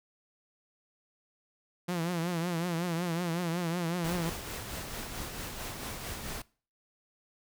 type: tone with vibrato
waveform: sawtooth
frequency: 171.4 Hz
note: F3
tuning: 32 cents flat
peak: -26 dBFS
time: 1.88-4.3 s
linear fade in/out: 10 ms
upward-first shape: triangle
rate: 5.4 Hz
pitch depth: 110 cents each way
type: noise with tremolo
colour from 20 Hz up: pink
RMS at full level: -38 dBFS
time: 4.04-6.42 s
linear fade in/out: 5 ms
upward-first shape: sine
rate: 4.5 Hz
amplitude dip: 35%
effects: noise-tail reverb RT60 0.4 s tail -22 dB re dry